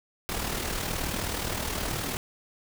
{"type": "noise with amplitude modulation", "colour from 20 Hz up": "pink", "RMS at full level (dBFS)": -29, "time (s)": [0.29, 2.17], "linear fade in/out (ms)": 0, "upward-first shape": "sine", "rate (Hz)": 39, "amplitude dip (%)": 50, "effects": []}